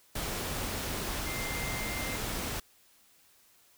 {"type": "tone in noise", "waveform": "sine", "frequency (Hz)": 2093, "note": "C7", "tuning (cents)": 0, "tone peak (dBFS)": -39, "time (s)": [1.26, 2.17], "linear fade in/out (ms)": 5, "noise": "pink", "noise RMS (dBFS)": -35, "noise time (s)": [0.15, 2.6], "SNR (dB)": -7, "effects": ["white hiss -63 dBFS RMS until 3.77 s"]}